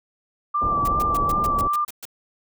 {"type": "tone with vibrato", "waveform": "sine", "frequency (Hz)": 1174.7, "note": "D6", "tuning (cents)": 0, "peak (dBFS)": -19, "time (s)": [0.54, 1.85], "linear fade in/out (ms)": 10, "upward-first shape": "sine", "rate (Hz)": 2.6, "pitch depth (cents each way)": 31}
{"type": "low-pass noise", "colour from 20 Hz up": "pink", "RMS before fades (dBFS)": -28, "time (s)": [0.61, 1.68], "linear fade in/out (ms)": 10, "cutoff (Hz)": 930, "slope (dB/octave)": 96}
{"type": "noise bursts", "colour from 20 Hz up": "white", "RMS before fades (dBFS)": -35, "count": 9, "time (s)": [0.85, 2.053], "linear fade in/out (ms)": 2, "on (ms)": 27, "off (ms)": 120}
{"effects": []}